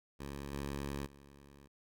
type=tone with level steps; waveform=10% pulse; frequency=70.2 Hz; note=C#2; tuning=22 cents sharp; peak=-34 / -30 / -48 dBFS; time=0.19-1.68 s; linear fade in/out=20 ms; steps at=0.52 / 1.05 s; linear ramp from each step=20 ms; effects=none